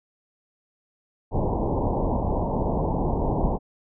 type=low-pass noise; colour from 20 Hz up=pink; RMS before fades=-24 dBFS; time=1.31-3.59 s; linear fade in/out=50 ms; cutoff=1000 Hz; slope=96 dB/octave; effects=none